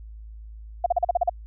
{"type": "tone bursts", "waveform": "sine", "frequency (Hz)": 703, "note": "F5", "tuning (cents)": 11, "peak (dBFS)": -16, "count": 8, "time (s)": [0.84, 1.296], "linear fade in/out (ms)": 5, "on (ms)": 22, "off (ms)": 40, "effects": ["added 54 Hz sine -38 dBFS peak until 1.46 s"]}